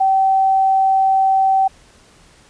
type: tone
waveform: sine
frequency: 770 Hz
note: G5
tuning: 31 cents flat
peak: -11 dBFS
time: 0-1.68 s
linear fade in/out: 10 ms
effects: pink hiss -49 dBFS RMS until 2.49 s + resampled to 22050 Hz